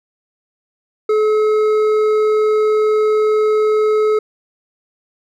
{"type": "tone with hard clipping", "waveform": "sine", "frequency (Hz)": 428.9, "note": "A4", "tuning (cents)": -44, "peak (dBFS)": -13, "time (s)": [1.09, 4.19], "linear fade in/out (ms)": 5, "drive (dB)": 7, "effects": []}